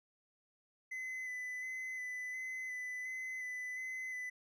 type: tone with vibrato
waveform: triangle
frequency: 2018 Hz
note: B6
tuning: 37 cents sharp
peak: -38 dBFS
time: 0.91-4.3 s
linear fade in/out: 10 ms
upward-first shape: square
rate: 1.4 Hz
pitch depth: 15 cents each way
effects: none